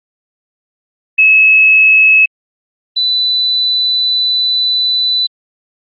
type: tone pair in turn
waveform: sine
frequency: 2582 / 3989 Hz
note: E7 / B7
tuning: -37 / +17 cents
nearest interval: minor sixth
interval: 754 cents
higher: second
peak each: -4 / -10 dBFS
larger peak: first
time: 1.18-2.26 / 2.96-5.27 s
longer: second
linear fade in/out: 10 ms
effects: Opus 32 kbps